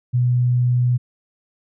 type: tone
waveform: sine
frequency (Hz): 123.47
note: B2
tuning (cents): 0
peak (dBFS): -14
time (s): 0.13-0.98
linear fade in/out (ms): 20
effects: none